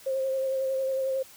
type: tone with vibrato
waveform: sine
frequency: 531 Hz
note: C5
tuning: 25 cents sharp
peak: -25 dBFS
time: 0.06-1.23 s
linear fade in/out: 10 ms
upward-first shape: sine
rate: 11 Hz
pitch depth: 21 cents each way
effects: white hiss -51 dBFS RMS until 1.36 s